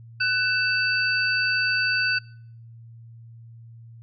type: tone cluster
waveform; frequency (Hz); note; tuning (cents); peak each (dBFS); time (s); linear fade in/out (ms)
sine; 1498 / 2648 / 4602; F#6 / E7 / D8; +21 / +7 / -36; -22 / -26 / -27; 0.2-2.19; 10
effects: noise-tail reverb RT60 0.7 s tail -26 dB re dry + added 115 Hz sine -42 dBFS peak until 4.02 s